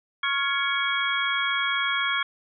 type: tone cluster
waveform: sine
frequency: 1100 / 1396 / 1680 / 2238 / 3292 Hz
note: C#6 / F6 / G#6 / C#7 / G#7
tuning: -14 / -1 / +19 / +16 / -16 cents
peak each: -29 dBFS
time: 0.23-2.23 s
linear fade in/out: 5 ms
effects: none